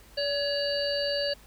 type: harmonic tone with a mistuned harmonic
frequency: 572 Hz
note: D5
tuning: 46 cents flat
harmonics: 1 / 3 / 5 / 7 / 8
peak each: -28 / -37 / -37 / -40 / -31 dBFS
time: 0.17-1.34 s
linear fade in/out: 10 ms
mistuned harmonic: 3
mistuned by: -33 cents
effects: added 50 Hz sine -55 dBFS peak until 1.46 s + pink hiss -55 dBFS RMS until 1.46 s